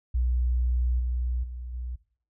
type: tone with level steps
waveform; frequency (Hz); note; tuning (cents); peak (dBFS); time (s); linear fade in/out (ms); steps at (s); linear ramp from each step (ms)
sine; 61.3; B1; -12; -22 / -25 / -34 / -31; 0.14-1.96; 10; 0.99 / 1.43 / 1.73; 10
effects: noise-tail reverb RT60 0.5 s tail -19 dB re dry